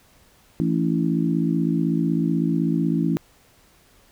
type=harmonic tone with a mistuned harmonic; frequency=56 Hz; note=A1; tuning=31 cents sharp; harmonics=3 / 4 / 5 / 6; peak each=-22 / -25 / -24 / -27 dBFS; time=0.6-3.17 s; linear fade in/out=0 ms; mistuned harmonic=6; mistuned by=-34 cents; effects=pink hiss -56 dBFS RMS until 4.11 s